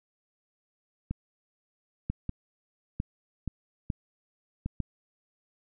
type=two click trains; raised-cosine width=5 ms; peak=-17 / -19 dBFS; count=4 / 4; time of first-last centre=2.1-4.803 / 1.11-4.66 s; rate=1.11 / 0.845 Hz; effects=none